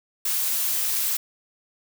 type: noise with amplitude modulation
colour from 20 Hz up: blue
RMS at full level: -23 dBFS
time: 0.25-1.17 s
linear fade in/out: 5 ms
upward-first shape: sine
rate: 223 Hz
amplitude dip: 30%
effects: none